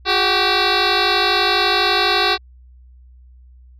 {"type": "tone with frequency modulation", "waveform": "sine", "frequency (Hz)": 1562, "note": "G6", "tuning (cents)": -7, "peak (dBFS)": -12, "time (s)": [0.05, 2.38], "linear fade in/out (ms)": 50, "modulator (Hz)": 384, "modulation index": 7.7, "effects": ["tanh soft clip ceiling -10 dBFS", "added 62 Hz sine -42 dBFS peak until 3.79 s"]}